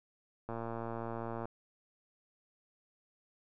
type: click train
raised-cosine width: 1 ms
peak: -26 dBFS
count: 112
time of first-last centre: 0.49-1.455 s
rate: 115 Hz
effects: none